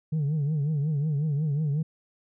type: tone with vibrato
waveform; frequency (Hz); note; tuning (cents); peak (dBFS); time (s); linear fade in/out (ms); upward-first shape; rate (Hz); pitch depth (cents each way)
sine; 149; D3; +25; -21; 0.12-1.83; 10; triangle; 5.5; 140
effects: tanh soft clip ceiling -22 dBFS